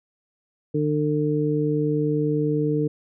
harmonic tone, 150 Hz, D3, 37 cents sharp, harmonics 1 / 2 / 3, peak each -24 / -24 / -24 dBFS, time 0.74-2.88 s, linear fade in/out 10 ms, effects none

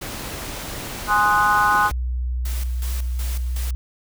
pink noise, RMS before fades -31 dBFS, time 0.01-1.92 s, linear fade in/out 10 ms
sine chord, Ab dominant seventh, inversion none, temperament equal, 830.6 / 1046.5 / 1244.5 / 1480 Hz, Ab5 / C6 / Eb6 / Gb6, 0 / 0 / 0 / 0 cents, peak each -20 dBFS, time 1.07-1.91 s, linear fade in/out 50 ms
sine tone with vibrato, 61.7 Hz, B1, 1 cent flat, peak -21 dBFS, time 1.91-3.75 s, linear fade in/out 0 ms, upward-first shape triangle, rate 13 Hz, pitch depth 8 cents each way
white noise with tremolo, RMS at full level -35 dBFS, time 2.45-3.71 s, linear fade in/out 5 ms, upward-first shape square, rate 2.7 Hz, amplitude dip 75%
effects none

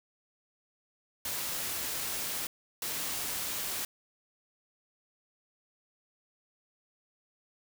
white noise bursts at uneven times, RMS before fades -35 dBFS, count 2, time 1.25-2.47 / 2.82-3.85 s, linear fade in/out 2 ms, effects none

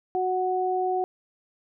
sine tone pair together, 368.6 / 740 Hz, F#4 / F#5, -7 / 0 cents, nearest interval octave, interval 1207 cents, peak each -26 / -25 dBFS, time 0.15-1.04 s, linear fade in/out 0 ms, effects none

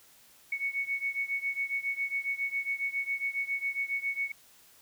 sine beating tone pair, 2216 / 2223.3 Hz, C#7 / C#7, -1 / +5 cents, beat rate 7.3 Hz, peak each -32 / -34 dBFS, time 0.52-4.32 s, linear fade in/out 5 ms, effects white hiss -59 dBFS RMS until 4.81 s

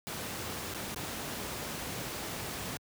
pink noise with dropouts, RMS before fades -38 dBFS, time 0.07-2.77 s, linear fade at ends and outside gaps 0 ms, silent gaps 0.739-0.746 / 0.945-0.961 s, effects high-pass 80 Hz 12 dB/octave

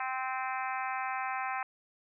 harmonic tone with a mistuned harmonic, 260 Hz, C4, 11 cents flat, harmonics 3 / 4 / 5 / 6 / 7 / 8 / 9 / 10, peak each -36 / -38 / -40 / -42 / -43 / -44 / -45 / -46 dBFS, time 0-1.63 s, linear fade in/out 2 ms, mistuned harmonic 10, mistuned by -30 cents, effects none

